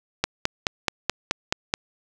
click train, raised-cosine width 0.2 ms, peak -3 dBFS, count 8, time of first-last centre 0.24-1.739 s, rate 4.67 Hz, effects none

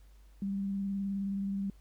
sine tone with vibrato, 197.1 Hz, G3, 10 cents sharp, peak -31 dBFS, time 0.42-1.7 s, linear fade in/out 2 ms, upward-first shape sine, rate 19 Hz, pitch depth 20 cents each way, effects added 50 Hz sine -54 dBFS peak until 1.8 s + pink hiss -69 dBFS RMS until 1.8 s

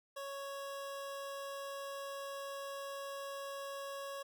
25% pulse tone, 554.4 Hz, C#5, in tune, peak -38 dBFS, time 0.16-4.23 s, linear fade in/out 10 ms, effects none

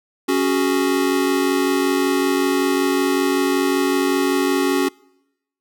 square chord, C# suspended fourth, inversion none, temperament equal, 277.2 / 370 / 415.3 Hz, C#4 / F#4 / G#4, 0 / 0 / 0 cents, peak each -20 / -20 / -26 dBFS, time 0.28-4.89 s, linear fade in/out 10 ms, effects noise-tail reverb RT60 0.9 s tail -26 dB re dry

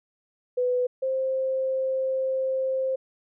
sine tone pair in turn, 497.8 / 526.3 Hz, B4 / C5, +14 / +10 cents, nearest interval minor second, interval 96 cents, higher second, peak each -21 / -23 dBFS, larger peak first, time 0.57-0.87 / 1.02-2.96 s, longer second, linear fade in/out 10 ms, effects none

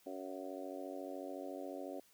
harmonic tone with a mistuned harmonic, 94 Hz, F#2, 28 cents sharp, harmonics 3 / 4 / 5 / 6 / 7 / 8, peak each -47 / -49 / -52 / -48 / -51 / -53 dBFS, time 0.06-2 s, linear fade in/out 5 ms, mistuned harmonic 8, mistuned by -36 cents, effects white hiss -68 dBFS RMS until 2.13 s

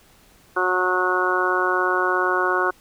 harmonic tone, 182.8 Hz, F#3, 21 cents flat, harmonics 2 / 3 / 4 / 5 / 6 / 7 / 8, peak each -24 / -29 / -29 / -29 / -24 / -27 / -23 dBFS, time 0.56-2.71 s, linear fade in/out 10 ms, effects pink hiss -54 dBFS RMS until 2.8 s

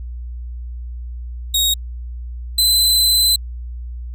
sawtooth tone pair in turn, 3766 / 4041 Hz, A#7 / B7, +17 / +39 cents, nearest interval minor second, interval 122 cents, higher second, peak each -11 / -9 dBFS, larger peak second, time 1.54-1.74 / 2.58-3.36 s, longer second, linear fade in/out 5 ms, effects added 60 Hz sine -26 dBFS peak until 4.14 s

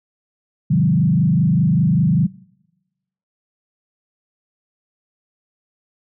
sine tone with frequency modulation, 163 Hz, E3, 19 cents flat, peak -12 dBFS, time 0.7-2.27 s, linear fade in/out 10 ms, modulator 25.1 Hz, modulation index 1.4, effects noise-tail reverb RT60 1.0 s tail -24 dB re dry

